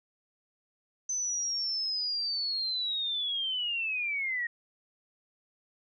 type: linear sweep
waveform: sine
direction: down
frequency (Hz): 6130 to 1864.7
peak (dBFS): -29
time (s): 1.09-4.47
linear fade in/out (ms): 5
effects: none